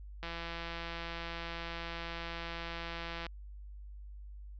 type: click train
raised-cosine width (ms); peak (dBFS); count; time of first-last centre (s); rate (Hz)
0.3; -25; 511; 0.23-3.266; 168
effects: added 50 Hz sine -45 dBFS peak until 4.59 s + resampled to 16000 Hz